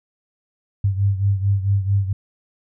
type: beating tone pair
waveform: sine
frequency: 98 / 102.5 Hz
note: G2 / G#2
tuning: 0 / -22 cents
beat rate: 4.5 Hz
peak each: -17 / -22 dBFS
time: 0.84-2.13 s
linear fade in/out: 5 ms
effects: none